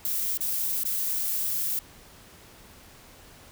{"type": "noise with dropouts", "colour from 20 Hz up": "violet", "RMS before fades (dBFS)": -28, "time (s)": [0.05, 1.79], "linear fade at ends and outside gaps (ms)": 1, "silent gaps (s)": [[0.374, 0.407], [0.835, 0.852]], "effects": ["pink hiss -51 dBFS RMS until 3.51 s"]}